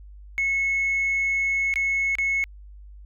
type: tone with dropouts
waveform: sine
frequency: 2190 Hz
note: C#7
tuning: 22 cents flat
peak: -19 dBFS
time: 0.38-2.44 s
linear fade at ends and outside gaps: 0 ms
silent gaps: 1.739-1.758 / 2.153-2.185 s
effects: tanh soft clip ceiling -18 dBFS + added 50 Hz sine -41 dBFS peak until 3.05 s